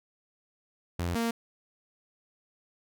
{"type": "tone pair in turn", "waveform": "sawtooth", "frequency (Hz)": [86.6, 231.2], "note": ["F2", "A#3"], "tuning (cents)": [-14, -14], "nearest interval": "octave + perfect fourth", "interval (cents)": 1700, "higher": "second", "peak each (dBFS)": [-25, -23], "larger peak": "second", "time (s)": [[0.99, 1.15], [1.15, 1.31]], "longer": "neither", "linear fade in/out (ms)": 5, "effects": []}